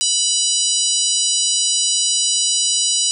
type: harmonic tone with a mistuned harmonic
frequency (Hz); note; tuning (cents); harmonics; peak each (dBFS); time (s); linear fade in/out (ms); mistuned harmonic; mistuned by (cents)
987.8; B5; 0; 3 / 4 / 5 / 6 / 7 / 8 / 9; -23 / -23 / -23 / -23 / -23 / -23 / -23; 0.01-3.11; 0; 6; -49
effects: none